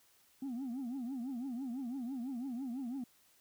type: tone with vibrato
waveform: sine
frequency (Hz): 253.5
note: B3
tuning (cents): +45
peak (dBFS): -35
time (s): 0.42-3.04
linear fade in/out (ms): 5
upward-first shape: triangle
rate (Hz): 6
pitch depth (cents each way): 200
effects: tanh soft clip ceiling -36 dBFS + white hiss -68 dBFS RMS until 3.4 s